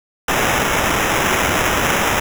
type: noise with sample-and-hold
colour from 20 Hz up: violet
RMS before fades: -17 dBFS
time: 0.28-2.2 s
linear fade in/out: 5 ms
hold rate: 4410 Hz
effects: none